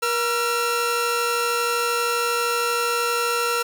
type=tone pair together; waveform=sawtooth; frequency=475.9 / 1355 Hz; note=A#4 / E6; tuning=+36 / +47 cents; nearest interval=octave + tritone; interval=1811 cents; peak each=-20 / -19 dBFS; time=0.02-3.63 s; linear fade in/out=10 ms; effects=8-bit